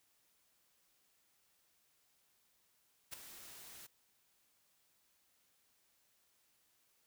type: noise with ADSR envelope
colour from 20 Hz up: white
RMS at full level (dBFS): -43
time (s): 3.11-3.87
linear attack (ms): 25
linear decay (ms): 5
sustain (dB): -11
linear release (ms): 11
effects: white hiss -75 dBFS RMS until 7.06 s